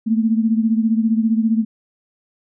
sine beating tone pair, 220.8 / 235.8 Hz, A3 / A#3, +6 / +20 cents, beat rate 15 Hz, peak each -15 / -20 dBFS, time 0.06-1.65 s, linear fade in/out 20 ms, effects none

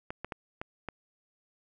clicks, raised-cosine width 0.5 ms, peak -21 dBFS, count 5, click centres 0.105 / 0.246 / 0.322 / 0.615 / 0.887 s, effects none

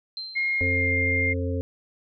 sine tone with exponential decay, 4128 Hz, C8, 24 cents flat, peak -29 dBFS, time 0.17-0.91 s, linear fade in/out 1 ms, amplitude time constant 160 ms
sine tone with pitch glide, 2139 to 2111 Hz, C7 to C7, +38 to +15 cents, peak -22 dBFS, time 0.35-1.34 s, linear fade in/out 20 ms, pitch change -23 cents, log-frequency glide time 0.55-0.86 s
harmonic tone, 88.6 Hz, F2, 25 cents sharp, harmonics 1 / 3 / 5 / 6, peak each -26 / -31 / -33 / -34 dBFS, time 0.61-1.61 s, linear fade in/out 0 ms
effects none

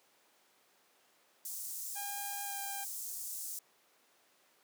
pink high-pass noise, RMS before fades -42 dBFS, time 1.45-3.59 s, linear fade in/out 2 ms, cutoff 6700 Hz, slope 24 dB/octave
sawtooth tone with pitch glide, 808 to 797.3 Hz, G#5 to G5, -48 to +29 cents, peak -38 dBFS, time 1.95-2.85 s, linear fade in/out 20 ms, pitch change -23 cents, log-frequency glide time 2.44-2.61 s
effects pink hiss -68 dBFS RMS until 4.63 s + high-pass 400 Hz 12 dB/octave

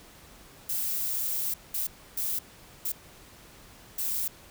violet noise bursts at uneven times, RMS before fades -30 dBFS, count 5, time 0.69-1.54 / 1.74-1.87 / 2.17-2.39 / 2.85-2.92 / 3.98-4.28 s, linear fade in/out 5 ms, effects pink hiss -52 dBFS RMS until 4.5 s

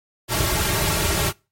pink noise with comb filter, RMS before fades -21 dBFS, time 0.28-1.33 s, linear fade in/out 50 ms, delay 4 ms, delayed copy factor -0.9, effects noise-tail reverb RT60 0.3 s tail -25 dB re dry + MP3 64 kbps

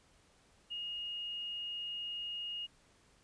sine tone, 2860 Hz, F7, 41 cents sharp, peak -38 dBFS, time 0.7-2.67 s, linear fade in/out 20 ms, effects pink hiss -67 dBFS RMS until 3.23 s + resampled to 22050 Hz

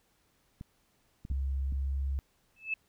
clicks, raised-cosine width 5 ms, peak -30 dBFS, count 4, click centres 0.611 / 1.251 / 1.316 / 1.724 s
sine tone with pitch glide, 67.6 to 68.23 Hz, C#2 to C#2, -43 to -27 cents, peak -29 dBFS, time 1.3-2.19 s, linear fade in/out 0 ms, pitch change +16 cents, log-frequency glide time 1.64-1.99 s
sine tone with exponential growth, 2616 Hz, E7, 14 cents flat, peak -26 dBFS, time 2.56-2.74 s, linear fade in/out 5 ms, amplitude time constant 39 ms
effects pink hiss -71 dBFS RMS until 2.88 s

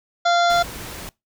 harmonic tone, 693 Hz, F5, 14 cents flat, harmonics 1 / 2 / 3 / 5 / 6 / 7 / 8 / 9 / 10, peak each -16 / -20 / -33 / -27 / -30 / -36 / -37 / -44 / -36 dBFS, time 0.25-0.63 s, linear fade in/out 10 ms
pink noise, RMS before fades -34 dBFS, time 0.5-1.09 s, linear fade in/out 0 ms
effects noise-tail reverb RT60 0.2 s tail -23 dB re dry

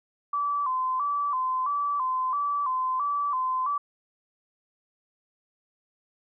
sine tone with vibrato, 1090 Hz, C#6, 29 cents flat, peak -24 dBFS, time 0.33-3.78 s, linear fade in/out 5 ms, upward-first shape square, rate 1.5 Hz, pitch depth 100 cents each way, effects none

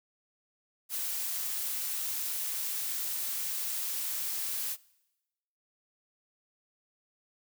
blue noise, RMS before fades -34 dBFS, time 0.89-4.77 s, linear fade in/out 50 ms, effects noise-tail reverb RT60 1.0 s tail -23 dB re dry

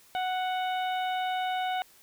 harmonic tone, 740 Hz, F#5, in tune, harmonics 1 / 2 / 3 / 4 / 5, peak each -28 / -38 / -41 / -41 / -43 dBFS, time 0.15-1.82 s, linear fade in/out 0 ms, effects white hiss -58 dBFS RMS until 2.02 s

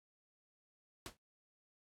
pink noise with exponential decay, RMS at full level -42 dBFS, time 1.06-1.17 s, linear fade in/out 0 ms, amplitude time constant 23 ms, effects low-pass 11000 Hz 12 dB/octave + AAC 64 kbps

